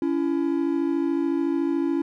triangle tone pair together, 281.4 / 335.2 Hz, C#4 / E4, +26 / +29 cents, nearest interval minor third, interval 303 cents, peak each -22 dBFS, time 0.02-2.02 s, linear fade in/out 2 ms, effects none

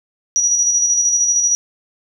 sine tone with tremolo, 5810 Hz, F#8, 32 cents flat, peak -11 dBFS, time 0.36-1.55 s, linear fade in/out 0 ms, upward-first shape square, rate 13 Hz, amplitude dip 35%, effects none

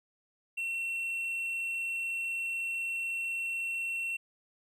triangle tone, 2714 Hz, E7, 50 cents sharp, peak -30 dBFS, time 0.57-4.17 s, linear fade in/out 10 ms, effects none

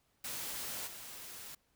white noise with level steps, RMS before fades -41 / -48 dBFS, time 0.24-1.55 s, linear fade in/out 5 ms, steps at 0.86 s, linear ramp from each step 20 ms, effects pink hiss -75 dBFS RMS until 1.75 s

